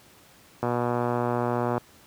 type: click train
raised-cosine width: 1 ms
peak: -12 dBFS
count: 140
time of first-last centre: 0.63-1.779 s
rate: 121 Hz
effects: pink hiss -54 dBFS RMS until 2.06 s + high-pass 80 Hz 12 dB/octave